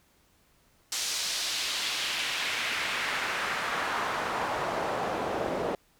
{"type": "noise with band-pass filter sweep", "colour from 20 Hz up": "pink", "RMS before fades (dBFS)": -31, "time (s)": [0.92, 5.75], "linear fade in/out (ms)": 2, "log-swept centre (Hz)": [5700, 490], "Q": 1.3, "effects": ["pink hiss -65 dBFS RMS until 5.99 s"]}